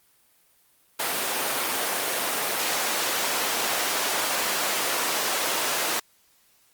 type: high-pass noise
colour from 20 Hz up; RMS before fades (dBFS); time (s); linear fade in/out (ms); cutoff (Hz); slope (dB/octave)
pink; -26; 0.99-6; 10; 510; 12
effects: white hiss -62 dBFS RMS until 6.73 s + Opus 32 kbps